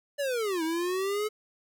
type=linear two-way sweep; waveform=square; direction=down then up; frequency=587.3 to 315.7 to 432 Hz; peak=-28 dBFS; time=0.18-1.29 s; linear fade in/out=20 ms; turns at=0.63 s; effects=none